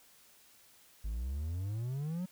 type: exponential sweep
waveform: triangle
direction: up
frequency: 50.5 to 188.6 Hz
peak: -32 dBFS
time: 1.04-2.26 s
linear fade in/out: 10 ms
effects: white hiss -62 dBFS RMS until 2.31 s